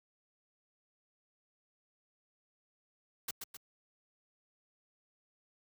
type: noise with echo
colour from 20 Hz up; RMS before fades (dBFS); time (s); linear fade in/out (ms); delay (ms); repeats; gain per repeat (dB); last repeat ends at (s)
white; -38; 3.28-3.31; 5; 130; 2; -5; 3.57
effects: high-pass 80 Hz 12 dB/octave